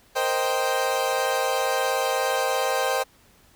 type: chord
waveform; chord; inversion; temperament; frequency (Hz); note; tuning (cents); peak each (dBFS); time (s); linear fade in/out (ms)
30% pulse; C minor seventh; third; equal; 466.2 / 523.3 / 622.3 / 784; Bb4 / C5 / Eb5 / G5; 0 / 0 / 0 / 0; -28 / -23 / -27 / -24; 0.15-3.04; 20
effects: pink hiss -57 dBFS RMS until 3.55 s